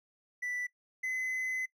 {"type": "tone pair in turn", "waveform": "triangle", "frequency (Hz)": [1975.5, 2032], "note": ["B6", "B6"], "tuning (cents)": [0, 49], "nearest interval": "unison", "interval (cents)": 49, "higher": "second", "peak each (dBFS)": [-32, -30], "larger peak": "second", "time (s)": [[0.42, 0.67], [1.03, 1.66]], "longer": "second", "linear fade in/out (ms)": 10, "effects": ["noise-tail reverb RT60 0.1 s tail -20 dB re dry"]}